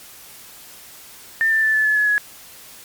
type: tone with pitch steps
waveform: sine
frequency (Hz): 1796 / 1776.4 / 1757 / 1737.8 / 1718.9 / 1700.1 / 1681.5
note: A6 / A6 / A6 / A6 / A6 / G#6 / G#6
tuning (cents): +35 / +16 / -3 / -22 / -41 / +40 / +21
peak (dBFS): -14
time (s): 1.41-2.18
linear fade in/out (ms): 0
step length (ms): 110
effects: white hiss -42 dBFS RMS until 2.84 s + MP3 96 kbps